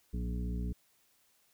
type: harmonic tone with a mistuned harmonic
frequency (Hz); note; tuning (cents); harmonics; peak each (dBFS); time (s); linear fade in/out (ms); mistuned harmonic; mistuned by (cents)
60.2; B1; -44; 1 / 2 / 3 / 4 / 5 / 7; -34 / -44 / -40 / -45 / -49 / -51; 0.13-0.73; 10; 2; -62
effects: white hiss -70 dBFS RMS until 1.53 s